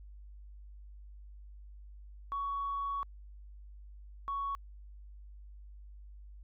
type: tone pair in turn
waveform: sine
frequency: 1119 / 1113.8 Hz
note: C#6 / C#6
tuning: +16 / +8 cents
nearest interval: unison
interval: 8 cents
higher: first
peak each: -32 / -32 dBFS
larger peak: neither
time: 2.32-3.03 / 4.28-4.55 s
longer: first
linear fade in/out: 0 ms
effects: tanh soft clip ceiling -28 dBFS + added 50 Hz sine -48 dBFS peak until 6.43 s